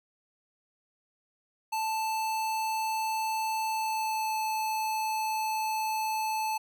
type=tone with pitch glide; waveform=square; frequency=880 to 871.9 Hz; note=A5 to A5; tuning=0 to -16 cents; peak=-29 dBFS; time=1.72-6.58 s; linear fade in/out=10 ms; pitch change=-16 cents; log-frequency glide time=3.69-4.37 s; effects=none